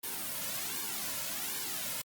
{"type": "noise with flanger", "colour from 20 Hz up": "white", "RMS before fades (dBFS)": -37, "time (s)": [0.03, 2.02], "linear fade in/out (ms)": 10, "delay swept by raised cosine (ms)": [1.5, 2.6], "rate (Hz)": 1.3, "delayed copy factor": -0.85, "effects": ["Opus 32 kbps"]}